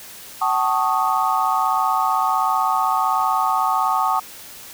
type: chord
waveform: sine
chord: D# half-diminished seventh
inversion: first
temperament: equal with one note detuned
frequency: 758.6 / 880 / 1108.7 / 1244.5 Hz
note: F#5 / A5 / C#6 / D#6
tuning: +43 / 0 / 0 / 0 cents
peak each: -22 dBFS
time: 0.41-4.2 s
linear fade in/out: 10 ms
effects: white hiss -39 dBFS RMS until 4.73 s